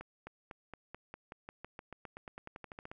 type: accelerating click train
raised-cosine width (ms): 0.5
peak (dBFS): -30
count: 22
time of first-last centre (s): 0.01-2.915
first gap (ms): 260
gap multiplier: 0.93
effects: none